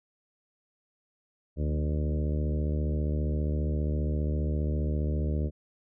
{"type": "harmonic tone with a mistuned harmonic", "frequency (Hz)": 74.9, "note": "D2", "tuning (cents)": 35, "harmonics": [1, 2, 3, 4, 5, 6, 7, 8], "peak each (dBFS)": [-27, -33, -37, -39, -41, -43, -44, -45], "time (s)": [1.56, 5.51], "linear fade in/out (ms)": 50, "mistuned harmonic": 2, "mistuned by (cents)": 30, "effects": []}